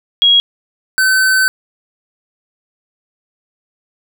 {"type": "tone pair in turn", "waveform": ["sine", "square"], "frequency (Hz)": [3300, 1528], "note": ["G#7", "G6"], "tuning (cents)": [-12, -45], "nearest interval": "octave + minor second", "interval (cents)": 1333, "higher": "first", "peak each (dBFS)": [-6, -10], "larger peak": "first", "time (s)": [[0.22, 0.4], [0.98, 1.48]], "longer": "second", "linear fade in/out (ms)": 0, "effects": []}